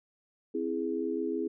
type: chord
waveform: sine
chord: C augmented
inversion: none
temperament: equal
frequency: 261.6 / 329.6 / 415.3 Hz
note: C4 / E4 / G#4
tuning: 0 / 0 / 0 cents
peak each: -35 / -33 / -33 dBFS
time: 0.54-1.48 s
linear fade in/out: 10 ms
effects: none